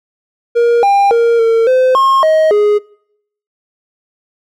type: tone with pitch steps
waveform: triangle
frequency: 472 / 799 / 466.3 / 455.1 / 514 / 1075 / 630 / 416.5 Hz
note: A#4 / G5 / A#4 / A#4 / C5 / C6 / D#5 / G#4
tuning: +22 / +33 / +1 / -42 / -31 / +47 / +21 / +5 cents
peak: -5 dBFS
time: 0.55-2.79 s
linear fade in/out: 20 ms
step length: 280 ms
effects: noise-tail reverb RT60 0.7 s tail -24 dB re dry